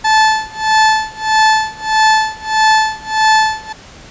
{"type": "tone with tremolo", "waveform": "30% pulse", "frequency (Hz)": 872, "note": "A5", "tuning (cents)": -16, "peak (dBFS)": -4, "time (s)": [0.04, 3.73], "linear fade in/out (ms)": 10, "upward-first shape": "sine", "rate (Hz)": 1.6, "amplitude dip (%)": 95, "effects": ["pink hiss -37 dBFS RMS until 4.1 s", "resampled to 16000 Hz"]}